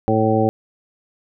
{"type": "harmonic tone", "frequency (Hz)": 110, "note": "A2", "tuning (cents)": 0, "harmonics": [1, 2, 3, 4, 5, 7], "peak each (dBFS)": [-21, -21, -21, -21, -21, -21], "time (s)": [0.08, 0.49], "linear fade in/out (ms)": 0, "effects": []}